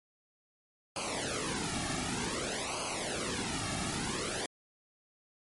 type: noise with flanger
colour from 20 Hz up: pink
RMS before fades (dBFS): -35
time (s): 0.96-4.46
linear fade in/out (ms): 2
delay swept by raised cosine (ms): 0.54 to 2.04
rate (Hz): 0.54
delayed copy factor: -0.9
effects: MP3 48 kbps